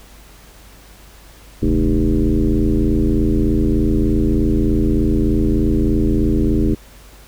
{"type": "tone with frequency modulation", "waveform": "sine", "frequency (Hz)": 138.59, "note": "C#3", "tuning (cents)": 0, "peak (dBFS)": -12, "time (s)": [1.62, 6.75], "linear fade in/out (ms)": 10, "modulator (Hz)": 83.3, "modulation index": 2.8, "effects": ["added 50 Hz sine -43 dBFS peak until 7.27 s", "pink hiss -45 dBFS RMS until 7.27 s"]}